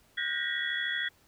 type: tone cluster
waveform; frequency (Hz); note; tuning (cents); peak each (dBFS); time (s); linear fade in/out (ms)
sine; 1446 / 1595 / 1858 / 1931 / 3359; F#6 / G6 / A#6 / B6 / G#7; -40 / +30 / -6 / -39 / +19; -40 / -37 / -35 / -34 / -35; 0.17-1.09; 10
effects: pink hiss -64 dBFS RMS until 1.27 s